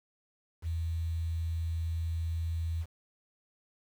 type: tone with quantisation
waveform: sine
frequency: 82.41 Hz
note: E2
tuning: in tune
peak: -30 dBFS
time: 0.62-2.86 s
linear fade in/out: 50 ms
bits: 9
effects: none